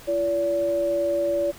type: tone pair together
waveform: sine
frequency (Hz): 340.7 / 573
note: F4 / D5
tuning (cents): -43 / -43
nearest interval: major sixth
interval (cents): 900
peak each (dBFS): -28 / -21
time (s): 0.07-1.52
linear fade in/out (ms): 20
effects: pink hiss -45 dBFS RMS until 1.58 s